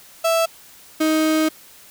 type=tone pair in turn; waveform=35% pulse; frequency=660 / 313.6 Hz; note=E5 / D#4; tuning=+2 / +14 cents; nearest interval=octave + minor second; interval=1288 cents; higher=first; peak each=-14 dBFS; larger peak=neither; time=0.24-0.46 / 1-1.49 s; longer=second; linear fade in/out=10 ms; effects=white hiss -46 dBFS RMS until 1.9 s